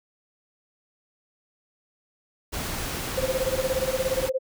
pink noise, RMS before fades -31 dBFS, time 2.52-4.3 s, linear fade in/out 20 ms
sine tone with tremolo, 523 Hz, C5, 1 cent flat, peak -20 dBFS, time 3.17-4.39 s, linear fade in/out 10 ms, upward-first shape sine, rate 17 Hz, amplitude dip 100%
effects none

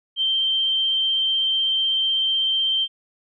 sine tone with vibrato, 3136 Hz, G7, in tune, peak -18 dBFS, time 0.16-2.88 s, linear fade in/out 50 ms, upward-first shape sine, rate 16 Hz, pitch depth 11 cents each way, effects none

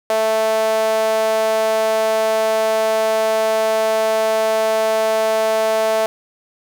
sawtooth tone with high-pass filter, 220 Hz, A3, in tune, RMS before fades -17 dBFS, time 0.1-6.06 s, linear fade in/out 0 ms, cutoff 600 Hz, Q 5.8, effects none

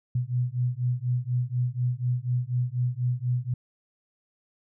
sine beating tone pair, 121.9 / 126 Hz, B2 / B2, -22 / +35 cents, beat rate 4.1 Hz, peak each -27 dBFS, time 0.15-3.54 s, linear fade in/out 5 ms, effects none

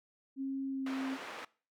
sine tone with pitch glide, 269.8 to 266.4 Hz, C#4 to C4, -47 to +31 cents, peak -34 dBFS, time 0.36-1.18 s, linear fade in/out 50 ms, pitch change -22 cents, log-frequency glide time 0.71-0.84 s
white band-pass noise, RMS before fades -45 dBFS, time 0.86-1.45 s, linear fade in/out 5 ms, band 320 to 1900 Hz, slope 12 dB/octave
effects noise-tail reverb RT60 0.4 s tail -22 dB re dry

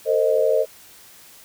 sine chord, A diminished, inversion none, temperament equal with one note detuned, 451.3 / 523.3 / 622.3 Hz, A4 / C5 / Eb5, +44 / 0 / 0 cents, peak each -20 dBFS, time 0.05-0.66 s, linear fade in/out 50 ms, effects white hiss -47 dBFS RMS until 1.44 s

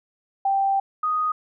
sine tone pair in turn, 784 / 1244.5 Hz, G5 / D#6, 0 / 0 cents, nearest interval minor sixth, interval 800 cents, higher second, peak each -18 / -20 dBFS, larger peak first, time 0.45-0.8 / 1.03-1.32 s, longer first, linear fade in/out 5 ms, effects none

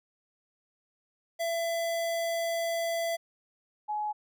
square / sine tone pair in turn, 670 / 844.1 Hz, E5 / G#5, +28 / +28 cents, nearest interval major third, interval 400 cents, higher second, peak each -29 / -29 dBFS, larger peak neither, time 1.39-3.17 / 3.88-4.13 s, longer first, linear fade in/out 20 ms, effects none

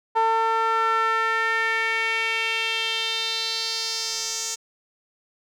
sawtooth tone with band-pass filter sweep, 450 Hz, A4, 39 cents sharp, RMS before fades -24 dBFS, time 0.15-4.56 s, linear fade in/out 20 ms, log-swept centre 960 to 6600 Hz, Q 3.4, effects none

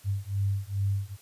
sine beating tone pair, 97.8 / 100.2 Hz, G2 / G2, -4 / +38 cents, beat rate 2.4 Hz, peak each -29 dBFS, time 0.04-1.17 s, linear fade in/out 50 ms, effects white hiss -56 dBFS RMS until 1.21 s + resampled to 32000 Hz

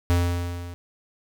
square tone with level ramp, 87.31 Hz, F2, in tune, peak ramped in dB -17 to -36 dBFS, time 0.1-0.74 s, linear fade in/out 0 ms, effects none

